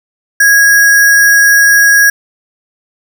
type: tone with sample-and-hold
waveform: sine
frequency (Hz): 1652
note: G#6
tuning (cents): -10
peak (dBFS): -3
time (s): 0.4-2.1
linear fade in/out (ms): 5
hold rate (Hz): 7350
effects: none